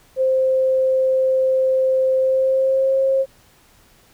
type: tone with pitch glide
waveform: sine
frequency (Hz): 523.3 to 535.5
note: C5 to C5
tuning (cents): 0 to +40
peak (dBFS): -14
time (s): 0.16-3.26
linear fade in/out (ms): 50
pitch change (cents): +40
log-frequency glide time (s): 2.19-2.98
effects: pink hiss -53 dBFS RMS until 4.13 s